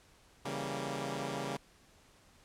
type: chord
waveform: 10% pulse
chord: C# diminished seventh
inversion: none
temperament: equal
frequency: 138.59 / 164.81 / 196 / 233.1 Hz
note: C#3 / E3 / G3 / Bb3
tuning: 0 / 0 / 0 / 0 cents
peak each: -31 / -36 / -33 / -35 dBFS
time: 0.45-1.57 s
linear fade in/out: 5 ms
effects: pink hiss -63 dBFS RMS until 2.44 s + low-pass 10000 Hz 12 dB/octave